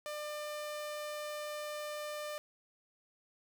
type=tone; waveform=sawtooth; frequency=598 Hz; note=D5; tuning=31 cents sharp; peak=-35 dBFS; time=0.06-2.38 s; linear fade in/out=0 ms; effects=none